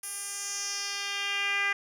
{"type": "tone with band-pass filter sweep", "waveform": "10% pulse", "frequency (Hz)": 400.8, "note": "G4", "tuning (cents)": 38, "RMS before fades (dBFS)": -32, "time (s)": [0.03, 1.73], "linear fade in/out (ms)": 5, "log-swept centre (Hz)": [11000, 2000], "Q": 2.5, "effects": []}